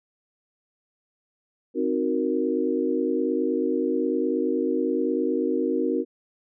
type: chord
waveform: sine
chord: C half-diminished seventh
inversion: none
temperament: equal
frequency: 261.6 / 311.1 / 370 / 466.2 Hz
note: C4 / Eb4 / Gb4 / Bb4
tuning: 0 / 0 / 0 / 0 cents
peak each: -27 dBFS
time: 1.74-6.05 s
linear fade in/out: 50 ms
effects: none